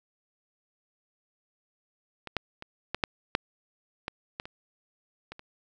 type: clicks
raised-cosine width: 0.3 ms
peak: -22 / -11 / -24 / -13 / -8 / -7 / -16 / -17 / -25 / -24 / -28 dBFS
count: 11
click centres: 2.273 / 2.367 / 2.624 / 2.946 / 3.038 / 3.351 / 4.081 / 4.399 / 4.455 / 5.32 / 5.394 s
effects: none